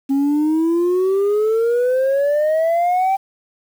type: exponential sweep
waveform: sine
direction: up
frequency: 270 to 784 Hz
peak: -11 dBFS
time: 0.09-3.17 s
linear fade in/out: 20 ms
effects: tanh soft clip ceiling -13 dBFS + 7-bit